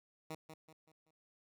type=tone with echo; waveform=10% pulse; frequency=158 Hz; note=D#3; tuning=27 cents sharp; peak=-34 dBFS; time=0.3-0.35 s; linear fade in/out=5 ms; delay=190 ms; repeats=4; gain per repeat=-8 dB; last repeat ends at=1.11 s; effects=none